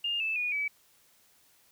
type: tone with pitch steps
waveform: sine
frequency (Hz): 2819 / 2630 / 2454 / 2290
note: F7 / E7 / D#7 / D7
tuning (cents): +16 / -5 / -25 / -44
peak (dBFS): -28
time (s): 0.04-0.68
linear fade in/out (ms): 5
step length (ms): 160
effects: white hiss -64 dBFS RMS until 1.71 s